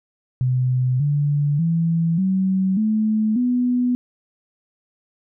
sine tone with pitch steps, 127.2 / 145.27 / 165.91 / 189.49 / 216.4 / 247.2 Hz, C3 / D3 / E3 / F#3 / A3 / B3, -48 / -19 / +11 / +42 / -29 / +2 cents, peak -16 dBFS, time 0.41-3.95 s, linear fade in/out 0 ms, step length 590 ms, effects none

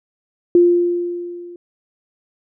sine tone with level ramp, 349.2 Hz, F4, in tune, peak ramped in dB -6 to -33 dBFS, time 0.55-1.56 s, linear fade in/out 2 ms, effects none

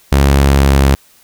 sawtooth tone with pitch glide, 69.3 to 68.31 Hz, C#2 to C#2, 0 to -25 cents, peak -3 dBFS, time 0.12-0.95 s, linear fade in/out 0 ms, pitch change -25 cents, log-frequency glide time 0.5-0.82 s, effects white hiss -48 dBFS RMS until 1.23 s

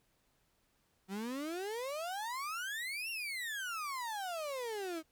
35% pulse exponential two-way sweep, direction up then down, 185.6 to 2797 to 308.6 Hz, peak -36 dBFS, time 1.08-5.03 s, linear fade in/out 50 ms, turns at 3.1 s, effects pink hiss -75 dBFS RMS until 5.11 s

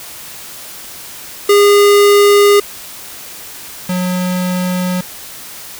square tone pair in turn, 407.6 / 181.57 Hz, G#4 / F#3, -32 / -32 cents, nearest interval octave + major second, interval 1400 cents, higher first, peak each -6 / -15 dBFS, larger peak first, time 1.49-2.6 / 3.89-5.01 s, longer second, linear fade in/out 5 ms, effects white hiss -31 dBFS RMS until 5.79 s

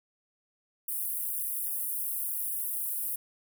pink high-pass noise, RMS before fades -33 dBFS, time 0.88-3.16 s, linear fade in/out 5 ms, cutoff 10000 Hz, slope 48 dB/octave, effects none

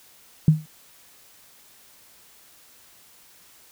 sine tone with exponential decay, 155.56 Hz, D#3, in tune, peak -8 dBFS, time 0.48-0.66 s, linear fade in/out 2 ms, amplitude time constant 39 ms, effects white hiss -53 dBFS RMS until 3.71 s

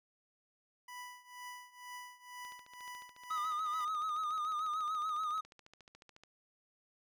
25% pulse tone with tremolo, 987.8 Hz, B5, in tune, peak -40 dBFS, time 0.88-3.85 s, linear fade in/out 5 ms, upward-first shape triangle, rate 2.1 Hz, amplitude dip 90%
click train, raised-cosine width 0.2 ms, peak -39 dBFS, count 54, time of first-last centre 2.45-6.236 s, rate 14 Hz
triangle tone with vibrato, 1244.5 Hz, D#6, in tune, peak -32 dBFS, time 3.3-5.41 s, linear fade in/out 10 ms, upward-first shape sine, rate 6.9 Hz, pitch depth 60 cents each way
effects none

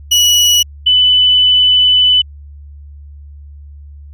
30% pulse / sine tone pair in turn, 2931 / 2996 Hz, F#7 / F#7, -17 / +21 cents, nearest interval unison, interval 38 cents, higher second, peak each -4 / -6 dBFS, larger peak first, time 0.11-0.63 / 0.86-2.22 s, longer second, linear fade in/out 10 ms, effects added 72 Hz sine -31 dBFS peak until 4.13 s + resampled to 32000 Hz

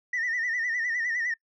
sine tone with vibrato, 1900 Hz, A#6, 33 cents sharp, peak -24 dBFS, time 0.13-1.34 s, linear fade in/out 5 ms, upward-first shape sine, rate 9.8 Hz, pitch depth 90 cents each way, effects noise-tail reverb RT60 0.1 s tail -26 dB re dry + tanh soft clip ceiling -23 dBFS

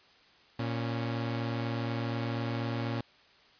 sawtooth tone pair together, 116.54 / 277.2 Hz, A#2 / C#4, 0 / 0 cents, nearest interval octave + minor third, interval 1500 cents, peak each -28 / -33 dBFS, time 0.59-3.01 s, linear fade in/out 5 ms, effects white hiss -60 dBFS RMS until 3.59 s + resampled to 11025 Hz

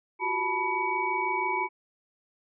sine tone cluster, 356.7 / 382.6 / 877 / 982 / 2264 Hz, F4 / G4 / A5 / B5 / C#7, +37 / -42 / -6 / -10 / +36 cents, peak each -37 / -36 / -32 / -29 / -31 dBFS, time 0.19-1.69 s, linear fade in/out 50 ms, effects none

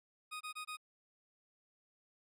20% pulse tone bursts, 1244.5 Hz, D#6, in tune, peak -37 dBFS, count 4, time 0.31-0.771 s, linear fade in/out 20 ms, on 98 ms, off 23 ms, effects resampled to 32000 Hz

